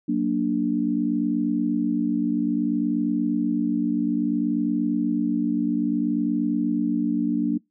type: chord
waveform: sine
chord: Gb augmented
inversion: none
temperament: equal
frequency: 185 / 233.1 / 293.7 Hz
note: Gb3 / Bb3 / D4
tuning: 0 / 0 / 0 cents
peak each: -28 / -24 / -23 dBFS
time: 0.08-7.58 s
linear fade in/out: 10 ms
effects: noise-tail reverb RT60 0.2 s tail -26 dB re dry